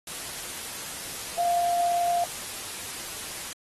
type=tone in noise; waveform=sine; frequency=697 Hz; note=F5; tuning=4 cents flat; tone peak=-22 dBFS; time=1.38-2.24 s; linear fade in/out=2 ms; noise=white; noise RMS=-36 dBFS; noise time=0.07-3.53 s; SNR=+11 dB; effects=AAC 32 kbps